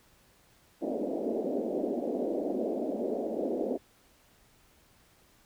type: band-pass noise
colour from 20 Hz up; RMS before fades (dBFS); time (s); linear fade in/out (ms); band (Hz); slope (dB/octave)
pink; -32; 0.81-3.78; 20; 230 to 650; 48
effects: pink hiss -63 dBFS RMS until 5.45 s